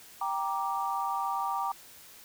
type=chord; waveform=sine; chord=G minor; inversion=none; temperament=just; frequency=784 / 940.8 / 1176 Hz; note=G5 / Bb5 / D6; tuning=0 / +16 / +2 cents; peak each=-33 dBFS; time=0.21-1.72 s; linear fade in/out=5 ms; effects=white hiss -52 dBFS RMS until 2.24 s